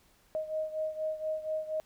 sine beating tone pair, 624 / 628.2 Hz, D#5 / D#5, +5 / +16 cents, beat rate 4.2 Hz, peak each -33 / -37 dBFS, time 0.35-1.8 s, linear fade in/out 0 ms, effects pink hiss -65 dBFS RMS until 1.85 s

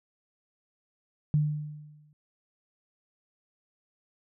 sine tone with exponential decay, 150 Hz, D3, 37 cents sharp, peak -19 dBFS, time 1.34-2.13 s, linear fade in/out 0 ms, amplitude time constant 170 ms, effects none

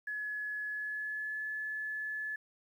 sine tone with pitch glide, 1699 to 1721.7 Hz, G#6 to A6, +39 to -38 cents, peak -35 dBFS, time 0.07-2.36 s, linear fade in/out 5 ms, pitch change +23 cents, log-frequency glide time 0.67-1.42 s, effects 11-bit

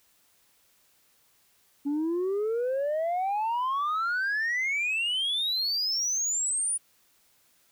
sine exponential sweep, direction up, 279.2 to 9800 Hz, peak -23 dBFS, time 1.85-6.78 s, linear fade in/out 20 ms, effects tanh soft clip ceiling -24 dBFS + white hiss -65 dBFS RMS until 7.71 s

